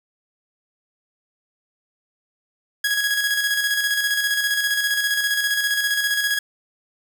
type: tone with tremolo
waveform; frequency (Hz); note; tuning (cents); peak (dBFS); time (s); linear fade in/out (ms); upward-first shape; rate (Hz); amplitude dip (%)
sawtooth; 1661.2; G#6; 0; -14; 2.84-6.39; 5; square; 15; 40
effects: none